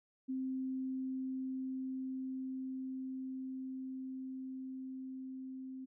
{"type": "tone with level ramp", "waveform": "sine", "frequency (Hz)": 261.6, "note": "C4", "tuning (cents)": 0, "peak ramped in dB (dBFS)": [-35, -43], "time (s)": [0.28, 5.86], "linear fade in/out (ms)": 20, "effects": []}